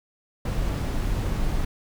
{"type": "noise", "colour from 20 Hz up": "brown", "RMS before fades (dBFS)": -25, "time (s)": [0.45, 1.65], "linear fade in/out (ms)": 5, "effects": []}